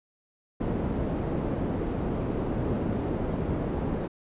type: low-pass noise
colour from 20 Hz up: white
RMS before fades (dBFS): -29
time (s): 0.6-4.08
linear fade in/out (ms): 10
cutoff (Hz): 360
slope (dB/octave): 12
effects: resampled to 8000 Hz